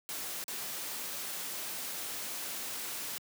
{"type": "noise with dropouts", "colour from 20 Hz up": "white", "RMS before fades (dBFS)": -39, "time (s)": [0.09, 3.18], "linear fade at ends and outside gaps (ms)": 0, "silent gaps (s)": [0.44, 0.481], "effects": ["high-pass 150 Hz 12 dB/octave"]}